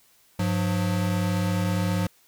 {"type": "tone pair together", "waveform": "square", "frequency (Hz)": [100.52, 179.1], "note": ["G2", "F3"], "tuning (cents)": [44, 44], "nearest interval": "minor seventh", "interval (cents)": 1000, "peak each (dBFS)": -26, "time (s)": [0.39, 2.07], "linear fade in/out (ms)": 5, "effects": ["white hiss -60 dBFS RMS until 2.27 s"]}